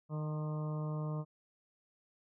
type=harmonic tone with a mistuned harmonic; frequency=153 Hz; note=D#3; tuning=29 cents flat; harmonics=1 / 2 / 3 / 4 / 5 / 6 / 7 / 8; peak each=-35 / -48 / -48 / -48 / -58 / -55 / -51 / -55 dBFS; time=0.09-1.25 s; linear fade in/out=50 ms; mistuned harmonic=7; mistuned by=-16 cents; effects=none